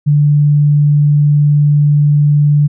sine tone, 146.83 Hz, D3, in tune, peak -6 dBFS, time 0.06-2.68 s, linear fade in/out 20 ms, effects none

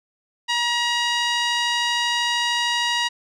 5% pulse tone with low-pass filter, 953 Hz, A#5, 38 cents sharp, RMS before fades -22 dBFS, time 0.48-3.09 s, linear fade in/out 20 ms, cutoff 3500 Hz, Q 1, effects none

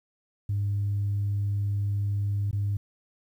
sine tone with dropouts, 101.2 Hz, G#2, 44 cents flat, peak -23 dBFS, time 0.49-2.77 s, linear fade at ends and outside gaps 5 ms, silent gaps 2.512-2.529 s, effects tanh soft clip ceiling -21 dBFS + 10-bit

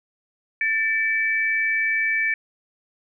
sine tone pair together, 1779.6 / 2300 Hz, A6 / D7, +19 / -37 cents, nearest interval major third, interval 444 cents, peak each -22 / -22 dBFS, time 0.61-2.34 s, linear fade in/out 2 ms, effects none

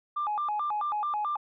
sine tone with vibrato, 999 Hz, B5, 20 cents sharp, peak -26 dBFS, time 0.16-1.37 s, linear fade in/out 10 ms, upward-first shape square, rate 4.6 Hz, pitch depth 300 cents each way, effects tanh soft clip ceiling -23 dBFS

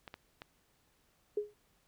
clicks, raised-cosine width 0.3 ms, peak -29 dBFS, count 3, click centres 0.078 / 0.141 / 0.419 s
sine tone with exponential decay, 416.7 Hz, G#4, 6 cents sharp, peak -27 dBFS, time 1.37-1.54 s, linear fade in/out 5 ms, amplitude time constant 36 ms
effects pink hiss -72 dBFS RMS until 1.87 s

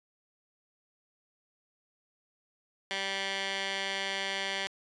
15% pulse tone with band-pass filter, 194.9 Hz, G3, 10 cents flat, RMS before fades -34 dBFS, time 2.91-4.67 s, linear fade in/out 0 ms, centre 2800 Hz, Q 1.4, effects resampled to 22050 Hz

